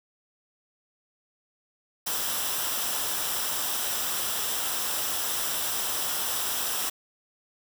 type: noise with comb filter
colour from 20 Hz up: white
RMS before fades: -29 dBFS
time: 2.06-6.9 s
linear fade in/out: 10 ms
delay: 0.45 ms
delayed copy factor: -0.5
effects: none